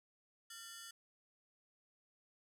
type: ring-modulated tone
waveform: 10% pulse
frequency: 1594 Hz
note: G6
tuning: 28 cents sharp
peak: -38 dBFS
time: 0.5-0.91 s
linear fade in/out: 5 ms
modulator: 208 Hz
effects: none